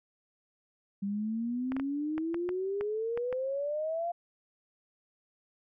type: exponential sweep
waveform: sine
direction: up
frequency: 196 to 700 Hz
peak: -30 dBFS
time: 1.02-4.12 s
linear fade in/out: 10 ms
type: clicks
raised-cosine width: 0.5 ms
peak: -24 dBFS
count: 9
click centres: 1.72 / 1.766 / 1.798 / 2.18 / 2.344 / 2.491 / 2.81 / 3.175 / 3.327 s
effects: none